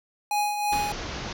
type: tone with tremolo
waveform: square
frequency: 830.6 Hz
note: G#5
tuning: in tune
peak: -22 dBFS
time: 0.31-0.92 s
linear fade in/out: 2 ms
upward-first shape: triangle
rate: 3 Hz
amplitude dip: 55%
type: low-pass noise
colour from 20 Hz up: pink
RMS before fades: -34 dBFS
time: 0.72-1.33 s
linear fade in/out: 5 ms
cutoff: 6500 Hz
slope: 96 dB/octave
effects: none